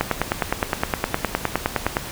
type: click train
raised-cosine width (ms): 0.5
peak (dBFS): -3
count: 20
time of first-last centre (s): 0.01-1.969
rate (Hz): 9.7
effects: pink hiss -33 dBFS RMS until 2.11 s